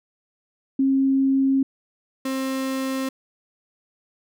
sine / 35% pulse tone pair in turn, 269.4 / 265.2 Hz, C#4 / C4, -49 / +23 cents, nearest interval unison, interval 28 cents, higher first, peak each -16 / -22 dBFS, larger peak first, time 0.79-1.63 / 2.25-3.09 s, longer neither, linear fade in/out 5 ms, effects none

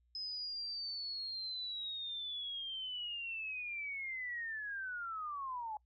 sine linear sweep, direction down, 5100 to 834 Hz, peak -39 dBFS, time 0.15-5.77 s, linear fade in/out 2 ms, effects noise-tail reverb RT60 0.1 s tail -24 dB re dry + added 60 Hz sine -70 dBFS peak until 5.85 s

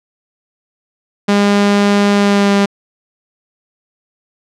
sawtooth tone with pitch glide, 202.9 to 200.3 Hz, G#3 to G3, -40 to +38 cents, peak -5 dBFS, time 1.28-2.66 s, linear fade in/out 10 ms, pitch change -22 cents, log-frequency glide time 2.13-2.54 s, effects low-pass 6000 Hz 12 dB/octave

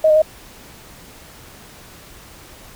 sine tone with pitch steps, 629 / 614 / 626 Hz, D#5 / D#5 / D#5, +19 / -23 / +10 cents, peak -9 dBFS, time 0.04-0.22 s, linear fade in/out 5 ms, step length 60 ms, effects pink hiss -42 dBFS RMS until 2.75 s

